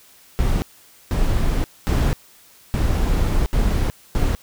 brown noise bursts at uneven times, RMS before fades -18 dBFS, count 6, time 0.39-0.62 / 1.11-1.64 / 1.87-2.13 / 2.74-3.46 / 3.53-3.9 / 4.15-4.35 s, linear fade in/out 0 ms, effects white hiss -50 dBFS RMS until 4.42 s

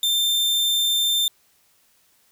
40% pulse tone, 3582 Hz, A7, 30 cents sharp, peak -17 dBFS, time 0.03-1.28 s, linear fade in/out 2 ms, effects white hiss -61 dBFS RMS until 2.31 s

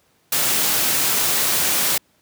white noise, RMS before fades -19 dBFS, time 0.32-1.98 s, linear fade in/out 5 ms, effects pink hiss -61 dBFS RMS until 2.21 s + high-pass 100 Hz 12 dB/octave

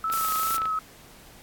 sine tone with vibrato, 1300 Hz, E6, 24 cents flat, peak -24 dBFS, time 0.04-0.79 s, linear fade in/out 2 ms, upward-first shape triangle, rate 2.5 Hz, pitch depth 32 cents each way
click train, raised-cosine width 0.3 ms, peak -20 dBFS, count 16, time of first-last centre 0.1-0.656 s, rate 27 Hz
blue noise, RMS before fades -30 dBFS, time 0.12-0.57 s, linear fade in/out 5 ms
effects pink hiss -50 dBFS RMS until 1.42 s + AAC 64 kbps

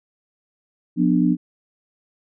sine chord, B diminished, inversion second, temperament just, 177.8 / 246.9 / 296.3 Hz, F3 / B3 / D4, +31 / 0 / +15 cents, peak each -19 dBFS, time 0.96-1.37 s, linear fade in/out 50 ms, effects none

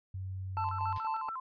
sine tone with pitch glide, 94.4 to 95.11 Hz, F#2 to F#2, +35 to +48 cents, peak -36 dBFS, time 0.14-0.98 s, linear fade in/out 5 ms, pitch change +13 cents, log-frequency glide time 0.72-0.77 s
triangle tone with tremolo, 884 Hz, A5, 8 cents sharp, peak -30 dBFS, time 0.57-1.29 s, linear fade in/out 0 ms, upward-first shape square, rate 4.2 Hz, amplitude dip 55%
sine tone with vibrato, 1174.7 Hz, D6, in tune, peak -36 dBFS, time 0.57-1.4 s, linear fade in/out 5 ms, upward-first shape square, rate 7 Hz, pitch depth 220 cents each way
white noise with exponential decay, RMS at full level -44 dBFS, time 0.96-1.14 s, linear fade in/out 2 ms, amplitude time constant 37 ms
effects resampled to 11025 Hz

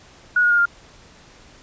sine tone with pitch steps, 1458 / 1438.8 / 1419.8 / 1401 Hz, F#6 / F#6 / F6 / F6, -26 / -49 / +28 / +5 cents, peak -13 dBFS, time 0.36-0.656 s, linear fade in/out 5 ms, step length 74 ms, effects pink hiss -48 dBFS RMS until 1.62 s + resampled to 16000 Hz

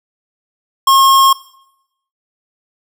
square tone, 1079 Hz, C#6, 47 cents flat, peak -7 dBFS, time 0.87-1.33 s, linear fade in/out 5 ms, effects noise-tail reverb RT60 0.8 s tail -19 dB re dry

